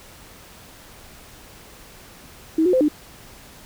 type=tone with pitch steps; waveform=sine; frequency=320.3 / 363.2 / 516 / 299.7 Hz; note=E4 / F#4 / C5 / D4; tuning=-50 / -32 / -24 / +35 cents; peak=-14 dBFS; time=2.58-2.884 s; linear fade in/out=5 ms; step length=76 ms; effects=pink hiss -45 dBFS RMS until 3.65 s